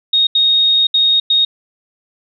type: tone bursts at uneven times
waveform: sine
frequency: 3729 Hz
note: A#7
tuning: in tune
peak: -9 dBFS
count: 4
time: 0.13-0.27 / 0.35-0.87 / 0.94-1.2 / 1.3-1.45 s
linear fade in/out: 5 ms
effects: none